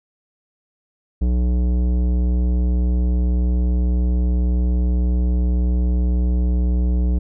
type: tone with tanh clipping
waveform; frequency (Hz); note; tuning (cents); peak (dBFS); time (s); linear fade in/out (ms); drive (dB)
sine; 60.9; B1; -24; -17; 1.21-7.19; 10; 14
effects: none